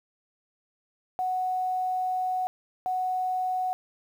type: tone pair in turn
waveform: sine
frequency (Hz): 740 / 740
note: F#5 / F#5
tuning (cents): 0 / 0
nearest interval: unison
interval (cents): 0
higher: neither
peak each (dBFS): -25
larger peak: neither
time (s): 1.19-2.47 / 2.86-3.73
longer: first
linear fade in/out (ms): 0
effects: 9-bit